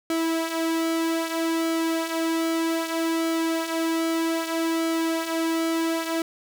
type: tone with flanger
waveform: sawtooth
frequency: 327.6 Hz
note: E4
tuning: 11 cents flat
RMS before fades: -25 dBFS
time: 0.1-6.22 s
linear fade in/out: 2 ms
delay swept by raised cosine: 1.1 to 5 ms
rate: 0.63 Hz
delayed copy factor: -0.55
effects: none